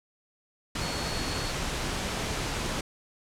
sine tone in noise, 4369 Hz, C#8, 26 cents flat, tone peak -38 dBFS, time 0.81-1.51 s, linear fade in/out 5 ms, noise pink, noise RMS -31 dBFS, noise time 0.75-2.81 s, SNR -10 dB, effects low-pass 8000 Hz 12 dB/octave

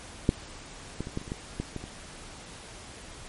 clicks, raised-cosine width 3 ms, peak -7 / -18 / -24 / -17 / -29 / -30 / -19 / -17 / -21 / -25 dBFS, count 10, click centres 0.291 / 1.006 / 1.071 / 1.174 / 1.215 / 1.278 / 1.319 / 1.6 / 1.763 / 1.84 s, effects pink hiss -45 dBFS RMS until 3.28 s + MP3 48 kbps

